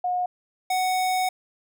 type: tone pair in turn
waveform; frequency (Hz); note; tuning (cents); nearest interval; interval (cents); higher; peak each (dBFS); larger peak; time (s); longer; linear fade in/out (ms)
sine / square; 722 / 742.3; F#5 / F#5; -43 / +5; unison; 48; second; -22; neither; 0.04-0.26 / 0.7-1.29; second; 5
effects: none